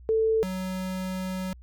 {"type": "tone pair in turn", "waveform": ["sine", "square"], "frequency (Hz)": [443.2, 186.34], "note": ["A4", "F#3"], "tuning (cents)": [13, 13], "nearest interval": "octave + minor third", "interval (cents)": 1500, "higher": "first", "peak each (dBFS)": [-20, -30], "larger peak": "first", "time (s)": [[0.09, 0.43], [0.43, 1.53]], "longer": "second", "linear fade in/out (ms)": 0, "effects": ["added 61 Hz sine -45 dBFS peak until 1.62 s"]}